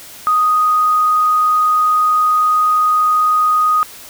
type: tone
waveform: sine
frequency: 1244.5 Hz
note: D#6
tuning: in tune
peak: -10 dBFS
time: 0.27-3.83 s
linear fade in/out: 0 ms
effects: white hiss -36 dBFS RMS until 4.09 s